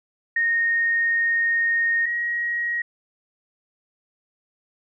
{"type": "tone pair in turn", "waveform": "sine", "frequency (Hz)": [1852, 1893.1], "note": ["A#6", "A#6"], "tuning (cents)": [-12, 26], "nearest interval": "unison", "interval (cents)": 38, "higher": "second", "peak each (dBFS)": [-18, -22], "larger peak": "first", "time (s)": [[0.36, 2.06], [2.06, 2.82]], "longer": "first", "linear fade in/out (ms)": 5, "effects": []}